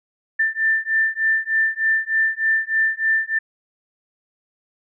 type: beating tone pair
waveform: sine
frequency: 1779 / 1782.3 Hz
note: A6 / A6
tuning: +19 / +22 cents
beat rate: 3.3 Hz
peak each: -20 dBFS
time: 0.39-3.39 s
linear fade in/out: 10 ms
effects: none